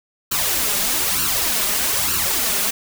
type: noise with flanger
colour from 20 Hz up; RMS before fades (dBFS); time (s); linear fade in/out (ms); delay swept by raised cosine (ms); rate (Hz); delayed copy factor
white; -20; 0.31-2.71; 10; 0.69 to 4.99; 1.1; +0.7
effects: none